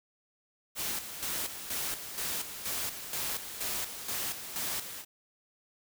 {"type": "noise with tremolo", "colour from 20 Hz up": "white", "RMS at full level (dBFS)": -34, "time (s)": [0.75, 5.05], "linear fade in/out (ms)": 50, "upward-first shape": "square", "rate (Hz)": 2.1, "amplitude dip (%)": 60, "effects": []}